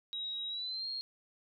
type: tone with pitch glide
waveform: sine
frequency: 3824 to 4243 Hz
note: A#7 to C8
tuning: +43 to +23 cents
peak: -36 dBFS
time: 0.13-1.01 s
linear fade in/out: 0 ms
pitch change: +180 cents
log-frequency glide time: 0.48-0.88 s
effects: none